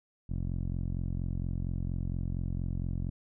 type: tone with low-pass filter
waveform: 10% pulse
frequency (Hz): 44.3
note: F1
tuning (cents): +25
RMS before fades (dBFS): -33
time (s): 0.29-3.1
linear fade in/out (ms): 10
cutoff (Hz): 180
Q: 0.58
effects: none